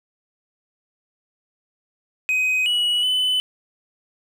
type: tone with pitch steps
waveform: triangle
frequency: 2515 / 2926 / 3012 Hz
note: D#7 / F#7 / F#7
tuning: +18 / -20 / +30 cents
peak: -16 dBFS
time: 2.29-3.4 s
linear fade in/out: 0 ms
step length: 370 ms
effects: none